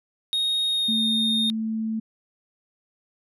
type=tone with pitch glide; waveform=triangle; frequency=3729 to 3678 Hz; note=A#7 to A#7; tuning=0 to -24 cents; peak=-20 dBFS; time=0.33-1.5 s; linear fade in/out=0 ms; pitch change=-24 cents; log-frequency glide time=0.68-1.01 s
type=tone; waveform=sine; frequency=221.2 Hz; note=A3; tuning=9 cents sharp; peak=-24 dBFS; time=0.88-2 s; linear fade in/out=10 ms
effects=none